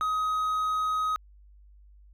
triangle tone, 1261 Hz, D#6, 23 cents sharp, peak -23 dBFS, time 0.01-1.16 s, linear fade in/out 0 ms, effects added 50 Hz sine -51 dBFS peak until 2.13 s

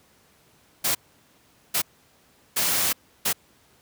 white noise bursts at uneven times, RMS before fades -23 dBFS, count 4, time 0.84-0.95 / 1.74-1.82 / 2.56-2.93 / 3.25-3.33 s, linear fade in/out 10 ms, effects pink hiss -59 dBFS RMS until 3.81 s + high-pass 80 Hz 12 dB/octave

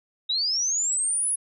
sine linear sweep, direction up, 3729 to 10548 Hz, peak -22 dBFS, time 0.29-1.36 s, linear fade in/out 10 ms, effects none

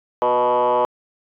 sine tone with frequency modulation, 740 Hz, F#5, in tune, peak -13 dBFS, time 0.22-0.85 s, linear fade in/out 0 ms, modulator 124 Hz, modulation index 2.6, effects tanh soft clip ceiling -12 dBFS

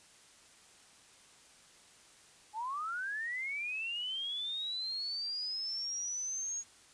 sine linear sweep, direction up, 830 to 6645 Hz, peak -35 dBFS, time 2.53-6.64 s, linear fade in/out 50 ms, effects white hiss -60 dBFS RMS until 6.93 s + resampled to 22050 Hz

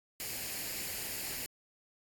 white noise with comb filter, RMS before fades -39 dBFS, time 0.2-1.46 s, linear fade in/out 0 ms, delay 0.42 ms, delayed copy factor +0.5, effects AAC 64 kbps

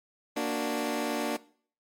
20% pulse chord, Bb augmented, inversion none, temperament equal, 233.1 / 293.7 / 370 Hz, Bb3 / D4 / F#4, 0 / 0 / 0 cents, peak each -28 / -26 / -31 dBFS, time 0.36-1.37 s, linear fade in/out 10 ms, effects noise-tail reverb RT60 0.5 s tail -20 dB re dry + MP3 64 kbps

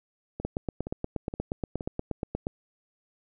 two click trains, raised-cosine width 2 ms, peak -21 / -16 dBFS, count 4 / 18, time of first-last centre 0.4-1.808 / 0.45-2.469 s, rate 2.13 / 8.42 Hz, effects none

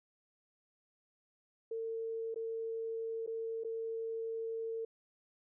sine tone with dropouts, 452 Hz, A4, 47 cents sharp, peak -36 dBFS, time 1.71-4.85 s, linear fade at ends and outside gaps 5 ms, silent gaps 2.344-2.359 / 3.264-3.274 / 3.637-3.646 s, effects none

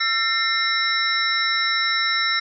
sine tone cluster, 1347 / 1811 / 2108 / 3912 / 5380 Hz, E6 / A6 / C7 / B7 / E8, +37 / +49 / +12 / -17 / +34 cents, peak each -25 dBFS, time 0-2.4 s, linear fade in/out 10 ms, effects none

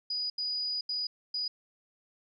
sine tone bursts at uneven times, 4930 Hz, D#8, 17 cents flat, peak -30 dBFS, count 4, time 0.1-0.3 / 0.38-0.81 / 0.89-1.07 / 1.34-1.48 s, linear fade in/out 5 ms, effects none

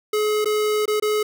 square tone with dropouts, 424.7 Hz, G#4, 39 cents sharp, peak -19 dBFS, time 0.13-1.23 s, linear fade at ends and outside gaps 5 ms, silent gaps 0.446-0.456 / 0.857-0.878 / 0.999-1.023 s, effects none

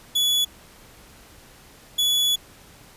40% pulse tone pair in turn, 3409 / 3409 Hz, G#7 / G#7, +45 / +45 cents, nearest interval unison, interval 0 cents, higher neither, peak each -17 dBFS, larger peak neither, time 0.15-0.45 / 1.98-2.36 s, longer second, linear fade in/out 10 ms, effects pink hiss -49 dBFS RMS until 2.96 s + resampled to 32000 Hz

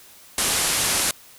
white low-pass noise, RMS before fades -22 dBFS, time 0.38-1.11 s, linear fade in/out 2 ms, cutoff 12000 Hz, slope 96 dB/octave, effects white hiss -48 dBFS RMS until 1.38 s

